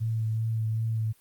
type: tone with vibrato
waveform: sine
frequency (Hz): 111.6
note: A2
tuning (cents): +25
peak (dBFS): -25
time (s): 0-1.13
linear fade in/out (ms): 20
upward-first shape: sine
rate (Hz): 2.6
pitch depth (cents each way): 20
effects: white hiss -62 dBFS RMS until 1.2 s + Opus 48 kbps